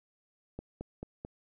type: click train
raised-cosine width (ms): 2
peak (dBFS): -26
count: 4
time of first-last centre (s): 0.59-1.249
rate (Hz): 4.55
effects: none